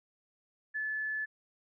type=tone; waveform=sine; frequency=1731 Hz; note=A6; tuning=29 cents flat; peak=-32 dBFS; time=0.74-1.26 s; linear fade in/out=20 ms; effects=none